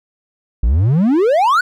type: exponential sweep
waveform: triangle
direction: up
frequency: 51 to 1521 Hz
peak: -8 dBFS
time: 0.63-1.61 s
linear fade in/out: 5 ms
effects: none